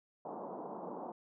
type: band-pass noise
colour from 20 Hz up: white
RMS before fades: -44 dBFS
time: 0.25-1.12 s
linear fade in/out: 5 ms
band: 170 to 1000 Hz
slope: 48 dB/octave
effects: none